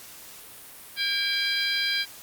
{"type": "harmonic tone with a mistuned harmonic", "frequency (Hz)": 805, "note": "G5", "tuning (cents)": 46, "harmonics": [2, 3, 4, 5, 6], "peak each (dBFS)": [-30, -30, -30, -30, -30], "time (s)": [0.96, 2.06], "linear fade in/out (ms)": 50, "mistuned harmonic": 3, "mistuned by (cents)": -65, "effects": ["white hiss -45 dBFS RMS until 2.22 s", "Opus 48 kbps"]}